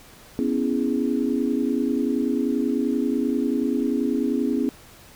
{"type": "chord", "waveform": "sine", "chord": "C# minor seventh", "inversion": "third", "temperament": "equal", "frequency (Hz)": [246.9, 277.2, 329.6, 415.3], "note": ["B3", "C#4", "E4", "G#4"], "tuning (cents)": [0, 0, 0, 0], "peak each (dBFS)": [-24, -24, -28, -29], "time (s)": [0.39, 4.69], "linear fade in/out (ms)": 0, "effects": ["pink hiss -48 dBFS RMS until 5.15 s"]}